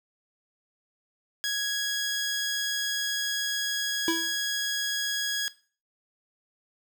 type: tone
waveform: 15% pulse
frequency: 1661.2 Hz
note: G#6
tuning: in tune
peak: -20 dBFS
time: 1.44-5.48 s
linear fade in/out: 0 ms
type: tone with exponential decay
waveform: square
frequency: 329.6 Hz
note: E4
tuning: in tune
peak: -22 dBFS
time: 4.08-4.37 s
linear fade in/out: 1 ms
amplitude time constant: 62 ms
effects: noise-tail reverb RT60 0.4 s tail -18 dB re dry